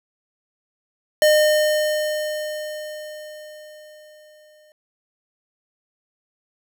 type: tone with exponential decay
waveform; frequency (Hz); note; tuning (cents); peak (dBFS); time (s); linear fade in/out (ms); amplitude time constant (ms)
square; 609; D#5; -37; -12; 1.22-4.72; 1; 760
effects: none